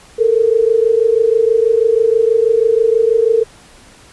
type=tone pair together; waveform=sine; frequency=440 / 466.2 Hz; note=A4 / A#4; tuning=0 / 0 cents; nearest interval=minor second; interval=100 cents; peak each=-12 dBFS; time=0.18-3.44 s; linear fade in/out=20 ms; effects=pink hiss -43 dBFS RMS until 4.12 s + resampled to 24000 Hz